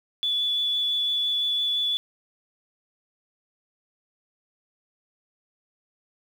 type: tone with vibrato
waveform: sine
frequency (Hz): 3443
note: A7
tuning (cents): -38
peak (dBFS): -22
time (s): 0.23-1.97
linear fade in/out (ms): 0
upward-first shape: triangle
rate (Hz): 5.9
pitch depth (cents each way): 8
effects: 8-bit